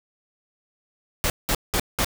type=noise bursts; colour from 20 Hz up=pink; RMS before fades=-22 dBFS; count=4; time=1.24-2.046 s; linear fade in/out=0 ms; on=59 ms; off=190 ms; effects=none